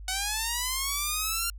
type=linear sweep; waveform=5% pulse; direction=up; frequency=740 to 1396.9 Hz; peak=-16 dBFS; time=0.08-1.5 s; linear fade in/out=2 ms; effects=added 50 Hz sine -39 dBFS peak until 1.58 s